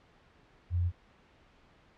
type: tone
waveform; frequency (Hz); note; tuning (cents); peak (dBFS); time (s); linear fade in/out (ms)
sine; 87.7; F2; +8; -26; 0.7-0.92; 50
effects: pink hiss -62 dBFS RMS until 1.97 s + low-pass 3000 Hz 12 dB/octave